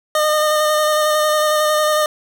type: tone with vibrato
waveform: 25% pulse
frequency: 610 Hz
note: D#5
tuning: 34 cents flat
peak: -10 dBFS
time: 0.15-2.06 s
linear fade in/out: 2 ms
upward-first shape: square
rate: 11 Hz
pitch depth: 13 cents each way
effects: none